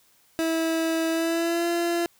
30% pulse tone with pitch glide, 325.7 to 341.9 Hz, E4 to F4, -21 to -37 cents, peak -20 dBFS, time 0.39-2.06 s, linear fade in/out 0 ms, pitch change +84 cents, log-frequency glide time 1.1-1.67 s, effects white hiss -61 dBFS RMS until 2.19 s

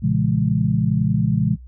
sine chord, A# half-diminished seventh, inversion none, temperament equal with one note detuned, 116.54 / 138.59 / 168.76 / 207.7 Hz, A#2 / C#3 / E3 / G#3, 0 / 0 / +41 / 0 cents, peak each -22 / -21 / -21 / -22 dBFS, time 0.02-1.56 s, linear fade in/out 20 ms, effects noise-tail reverb RT60 0.1 s tail -18 dB re dry + added 62 Hz sine -37 dBFS peak until 1.67 s

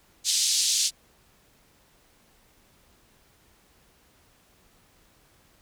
pink band-pass noise, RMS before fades -24 dBFS, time 0.24-0.91 s, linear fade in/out 50 ms, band 3900 to 8400 Hz, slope 24 dB/octave, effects pink hiss -61 dBFS RMS until 5.61 s

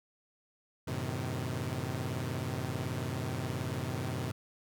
sawtooth chord, F# diminished seventh, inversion none, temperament equal with one note detuned, 92.5 / 110 / 128.57 / 155.56 Hz, F#2 / A2 / C3 / Eb3, 0 / 0 / -30 / 0 cents, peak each -36 / -36 / -33 / -37 dBFS, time 0.87-4.32 s, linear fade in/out 10 ms, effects none

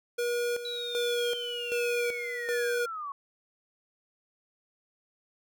square tone with tremolo, 480 Hz, B4, 49 cents flat, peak -28 dBFS, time 0.18-2.86 s, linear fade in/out 10 ms, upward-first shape square, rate 1.3 Hz, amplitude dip 65%
sine linear sweep, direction down, 3951 to 1089 Hz, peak -34 dBFS, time 0.65-3.12 s, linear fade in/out 2 ms
effects none

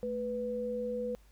sine tone pair together, 219.7 / 493.9 Hz, A3 / B4, -2 / 0 cents, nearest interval octave + major second, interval 1402 cents, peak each -39 / -33 dBFS, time 0.03-1.15 s, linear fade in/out 0 ms, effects added 50 Hz sine -57 dBFS peak until 1.31 s + pink hiss -67 dBFS RMS until 1.31 s

